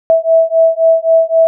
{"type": "beating tone pair", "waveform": "sine", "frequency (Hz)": [652, 655.8], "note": ["E5", "E5"], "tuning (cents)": [-19, -9], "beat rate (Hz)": 3.8, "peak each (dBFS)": -10, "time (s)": [0.1, 1.47], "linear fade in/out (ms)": 0, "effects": []}